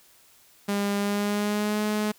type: tone with pitch glide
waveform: sawtooth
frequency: 202 to 211.6 Hz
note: G#3 to G#3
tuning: -48 to +33 cents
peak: -20 dBFS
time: 0.68-2.12 s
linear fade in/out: 10 ms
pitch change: +81 cents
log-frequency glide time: 0.98-1.82 s
effects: white hiss -57 dBFS RMS until 2.18 s